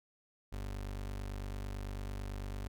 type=tone; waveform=30% pulse; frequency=49 Hz; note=G1; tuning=in tune; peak=-36 dBFS; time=0.52-2.68 s; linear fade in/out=10 ms; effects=none